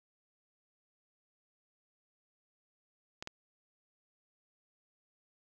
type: clicks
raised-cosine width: 0.2 ms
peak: -23 dBFS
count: 2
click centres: 3.225 / 3.274 s
effects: none